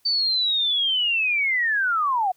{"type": "linear sweep", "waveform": "sine", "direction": "down", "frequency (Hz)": [4591, 710], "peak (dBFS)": -19, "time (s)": [0.05, 2.32], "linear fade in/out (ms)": 10, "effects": ["white hiss -64 dBFS RMS until 2.36 s"]}